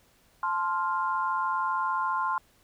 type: chord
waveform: sine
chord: F major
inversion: first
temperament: just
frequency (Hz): 873.1 / 1047.7 / 1396.9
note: A5 / C6 / F6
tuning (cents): -14 / +2 / 0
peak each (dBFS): -32 / -27 / -33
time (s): 0.43-2.38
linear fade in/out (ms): 2
effects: pink hiss -63 dBFS RMS until 2.63 s